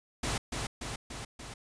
pink noise with echo, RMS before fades -32 dBFS, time 0.23-0.38 s, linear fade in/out 5 ms, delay 290 ms, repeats 4, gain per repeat -3 dB, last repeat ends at 1.54 s, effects resampled to 22050 Hz

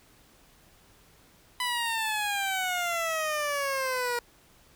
15% pulse exponential sweep, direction down, 1000 to 475.6 Hz, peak -21 dBFS, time 1.6-4.19 s, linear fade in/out 2 ms, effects pink hiss -59 dBFS RMS until 4.75 s

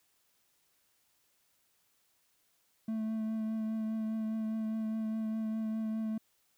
triangle tone with vibrato, 220 Hz, A3, in tune, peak -30 dBFS, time 2.88-6.18 s, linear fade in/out 5 ms, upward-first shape triangle, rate 4.9 Hz, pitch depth 19 cents each way, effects white hiss -73 dBFS RMS until 6.57 s

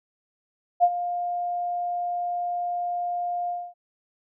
sine tone with ADSR envelope, 705 Hz, F5, 16 cents sharp, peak -12 dBFS, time 0.8-3.74 s, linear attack 35 ms, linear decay 53 ms, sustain -13 dB, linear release 250 ms, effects none

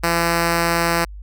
5% pulse tone, 169.1 Hz, E3, 44 cents sharp, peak -5 dBFS, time 0.03-1.05 s, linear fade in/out 10 ms, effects added 50 Hz sine -32 dBFS peak until 1.22 s

